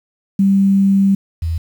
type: tone pair in turn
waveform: sine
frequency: 196 / 82.41 Hz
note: G3 / E2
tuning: 0 / 0 cents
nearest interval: octave + minor third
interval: 1500 cents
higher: first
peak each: -9 / -16 dBFS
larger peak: first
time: 0.39-1.15 / 1.42-1.58 s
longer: first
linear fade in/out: 5 ms
effects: 7-bit